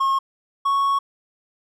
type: tone pair in turn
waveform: triangle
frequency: 1082 / 1107.9 Hz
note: C#6 / C#6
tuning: -42 / -1 cents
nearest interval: unison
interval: 41 cents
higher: second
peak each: -15 dBFS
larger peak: neither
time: 0-0.19 / 0.65-0.99 s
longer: second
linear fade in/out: 10 ms
effects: none